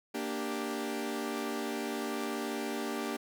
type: chord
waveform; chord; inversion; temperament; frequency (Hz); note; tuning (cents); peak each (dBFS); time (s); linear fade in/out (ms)
sawtooth; G minor; first; equal; 233.1 / 293.7 / 392; Bb3 / D4 / G4; 0 / 0 / 0; -34; 0.14-3.17; 10
effects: none